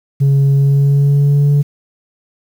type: tone with pitch glide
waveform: sine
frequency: 138.59 to 144.14 Hz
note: C#3 to D3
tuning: 0 to -32 cents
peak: -5 dBFS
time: 0.2-1.63 s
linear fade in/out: 20 ms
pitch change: +68 cents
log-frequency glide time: 0.54-1.51 s
effects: tanh soft clip ceiling -7 dBFS + 7-bit